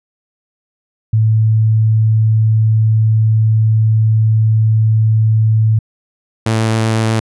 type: tone pair in turn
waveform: sine / sawtooth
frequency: 110 / 111.47 Hz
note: A2 / A2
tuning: 0 / +23 cents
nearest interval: unison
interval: 23 cents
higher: second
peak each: -8 dBFS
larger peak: neither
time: 1.13-5.79 / 6.46-7.2 s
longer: first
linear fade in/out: 5 ms
effects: resampled to 24000 Hz